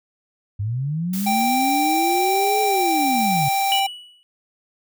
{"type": "linear two-way sweep", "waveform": "sine", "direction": "up then down", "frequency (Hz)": [96.6, 428.8, 130.2], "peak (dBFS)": -21, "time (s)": [0.59, 3.49], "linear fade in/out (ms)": 10, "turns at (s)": 2.62}
{"type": "noise", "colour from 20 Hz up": "blue", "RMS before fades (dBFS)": -31, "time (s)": [1.13, 3.8], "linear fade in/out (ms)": 5}
{"type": "tone", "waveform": "square", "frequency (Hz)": 784, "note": "G5", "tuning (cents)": 0, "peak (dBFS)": -19, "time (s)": [1.26, 3.87], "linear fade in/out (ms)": 10}
{"type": "tone with exponential decay", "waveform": "triangle", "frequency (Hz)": 2943, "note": "F#7", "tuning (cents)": -10, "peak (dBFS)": -15, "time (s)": [3.72, 4.23], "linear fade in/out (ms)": 0, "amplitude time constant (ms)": 110}
{"effects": []}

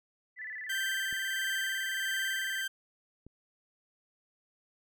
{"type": "tone with vibrato", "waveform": "sine", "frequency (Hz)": 1864.7, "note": "A#6", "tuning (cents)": 0, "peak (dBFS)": -38, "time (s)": [0.36, 2.65], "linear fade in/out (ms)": 50, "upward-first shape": "square", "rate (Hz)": 18, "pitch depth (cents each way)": 110}
{"type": "tone with tremolo", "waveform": "30% pulse", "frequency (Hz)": 1568, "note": "G6", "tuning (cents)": 0, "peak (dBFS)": -28, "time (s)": [0.69, 2.68], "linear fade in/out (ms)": 10, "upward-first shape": "sine", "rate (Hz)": 1.5, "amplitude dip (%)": 25}
{"type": "clicks", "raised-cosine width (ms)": 3, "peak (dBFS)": -37, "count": 2, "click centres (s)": [1.127, 3.266]}
{"effects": []}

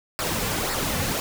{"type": "noise with flanger", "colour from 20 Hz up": "pink", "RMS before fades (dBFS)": -26, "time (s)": [0.19, 1.2], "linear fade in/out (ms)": 0, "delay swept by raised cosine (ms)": [0.31, 3.21], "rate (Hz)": 1.9, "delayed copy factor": -0.55, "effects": []}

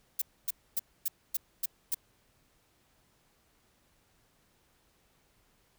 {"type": "noise bursts", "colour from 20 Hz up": "violet", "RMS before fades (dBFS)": -30, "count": 7, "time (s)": [0.19, 1.946], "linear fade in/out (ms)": 5, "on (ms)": 28, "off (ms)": 260, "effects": ["pink hiss -69 dBFS RMS until 5.78 s"]}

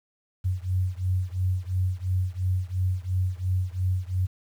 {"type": "beating tone pair", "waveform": "sine", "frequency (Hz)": [91.1, 94], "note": ["F#2", "F#2"], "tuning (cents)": [-26, 28], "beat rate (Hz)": 2.9, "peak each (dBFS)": [-26, -27], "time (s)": [0.44, 4.27], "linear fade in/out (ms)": 20, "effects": ["9-bit"]}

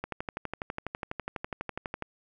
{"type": "click train", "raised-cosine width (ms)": 0.5, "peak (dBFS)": -18, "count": 25, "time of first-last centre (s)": [0.04, 2.023], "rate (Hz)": 12.1, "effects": []}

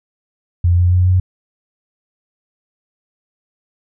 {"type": "tone with pitch steps", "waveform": "sine", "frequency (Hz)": [87.31, 88.78, 90.28, 91.81], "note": ["F2", "F2", "F#2", "F#2"], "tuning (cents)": [0, 29, -42, -13], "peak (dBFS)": -9, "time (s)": [0.64, 1.2], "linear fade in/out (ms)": 5, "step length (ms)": 140, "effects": []}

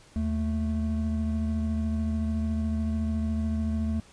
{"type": "tone pair together", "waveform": "triangle", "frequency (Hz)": [77.93, 220], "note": ["D#2", "A3"], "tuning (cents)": [3, 0], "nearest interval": "octave + tritone", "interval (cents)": 1797, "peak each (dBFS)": -26, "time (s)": [0.16, 4], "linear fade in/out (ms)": 0, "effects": ["pink hiss -55 dBFS RMS until 4.12 s", "resampled to 22050 Hz"]}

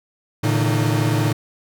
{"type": "tone cluster", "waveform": "45% pulse", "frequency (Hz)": [113.1, 143.5, 159.1, 307], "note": ["A2", "D3", "D#3", "D#4"], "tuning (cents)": [48, -40, 39, -23], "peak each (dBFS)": [-19, -23, -27, -24], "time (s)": [0.43, 1.33], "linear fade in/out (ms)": 10, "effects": []}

